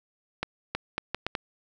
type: accelerating click train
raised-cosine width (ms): 0.3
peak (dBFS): -12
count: 6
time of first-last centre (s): 0.43-1.352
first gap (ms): 320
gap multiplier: 0.72
effects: none